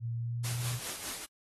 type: tone with pitch glide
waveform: sine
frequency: 116.54 to 121.49 Hz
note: A#2 to B2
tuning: 0 to -28 cents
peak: -32 dBFS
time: 0-0.8 s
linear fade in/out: 50 ms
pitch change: +72 cents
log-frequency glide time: 0.17-0.66 s
type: noise with tremolo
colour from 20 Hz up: white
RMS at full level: -37 dBFS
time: 0.43-1.26 s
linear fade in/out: 20 ms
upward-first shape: sine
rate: 4.9 Hz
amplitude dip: 50%
effects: AAC 32 kbps